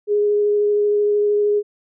sine tone with vibrato, 414.4 Hz, G#4, 4 cents flat, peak -14 dBFS, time 0.07-1.63 s, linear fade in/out 50 ms, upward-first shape sine, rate 13 Hz, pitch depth 9 cents each way, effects none

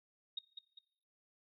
sine tone with echo, 3729 Hz, A#7, in tune, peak -36 dBFS, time 0.37-0.39 s, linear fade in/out 5 ms, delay 200 ms, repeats 2, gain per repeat -7 dB, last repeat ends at 0.79 s, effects noise-tail reverb RT60 0.7 s tail -22 dB re dry + MP3 64 kbps

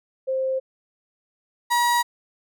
sine / 35% pulse tone pair in turn, 526 / 958 Hz, C5 / A#5, +9 / +47 cents, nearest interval minor seventh, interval 1038 cents, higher second, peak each -21 / -16 dBFS, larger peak second, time 0.27-0.6 / 1.7-2.03 s, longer neither, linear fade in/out 20 ms, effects none

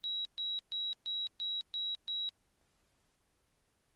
sine tone bursts, 3872 Hz, B7, 35 cents flat, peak -34 dBFS, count 7, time 0.04-2.29 s, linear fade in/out 0 ms, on 210 ms, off 130 ms, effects pink hiss -75 dBFS RMS until 3.95 s + Opus 24 kbps

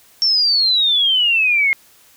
sine exponential sweep, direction down, 5500 to 2126 Hz, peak -12 dBFS, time 0.22-1.73 s, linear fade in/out 0 ms, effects white hiss -50 dBFS RMS until 2.16 s

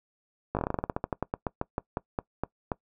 slowing click train, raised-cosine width 1 ms, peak -14 dBFS, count 23, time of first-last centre 0.55-2.718 s, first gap 18 ms, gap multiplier 1.14, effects noise-tail reverb RT60 0.1 s tail -22 dB re dry

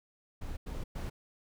brown noise bursts at uneven times, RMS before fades -38 dBFS, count 3, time 0.41-0.57 / 0.66-0.84 / 0.95-1.1 s, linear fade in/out 10 ms, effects none

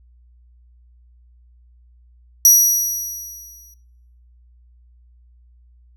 sawtooth tone with exponential decay, 5800 Hz, F#8, 35 cents flat, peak -3 dBFS, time 2.45-3.74 s, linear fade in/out 2 ms, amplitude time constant 280 ms, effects noise-tail reverb RT60 1.0 s tail -23 dB re dry + added 60 Hz sine -48 dBFS peak until 5.96 s

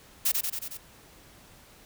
blue noise with echo, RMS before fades -24 dBFS, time 0.25-0.32 s, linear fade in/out 10 ms, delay 91 ms, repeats 5, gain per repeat -3 dB, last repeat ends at 0.775 s, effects pink hiss -54 dBFS RMS until 1.85 s

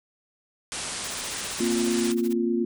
white low-pass noise, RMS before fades -33 dBFS, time 0.72-2.12 s, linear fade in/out 0 ms, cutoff 10000 Hz, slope 96 dB/octave
white noise with tremolo, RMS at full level -40 dBFS, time 1.04-2.33 s, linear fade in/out 2 ms, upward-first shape sine, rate 15 Hz, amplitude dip 95%
sine chord, Bb suspended second, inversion none, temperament equal, 233.1 / 261.6 / 349.2 Hz, Bb3 / C4 / F4, 0 / 0 / 0 cents, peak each -25 / -30 / -25 dBFS, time 1.6-2.65 s, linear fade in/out 5 ms
effects none

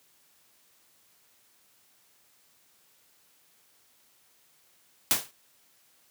white noise with exponential decay, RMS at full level -19 dBFS, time 5.11-5.31 s, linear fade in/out 0 ms, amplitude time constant 42 ms, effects white hiss -64 dBFS RMS until 6.1 s + high-pass 80 Hz 12 dB/octave

